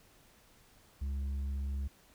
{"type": "tone with tanh clipping", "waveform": "sine", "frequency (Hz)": 68.9, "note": "C#2", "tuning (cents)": -10, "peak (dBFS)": -34, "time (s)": [1.01, 1.88], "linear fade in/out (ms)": 10, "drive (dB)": 5, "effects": ["pink hiss -63 dBFS RMS until 2.14 s"]}